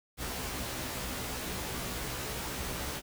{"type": "noise with comb filter", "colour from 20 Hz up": "pink", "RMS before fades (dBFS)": -37, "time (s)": [0.17, 3.02], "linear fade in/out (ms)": 50, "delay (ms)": 16, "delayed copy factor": 1, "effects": []}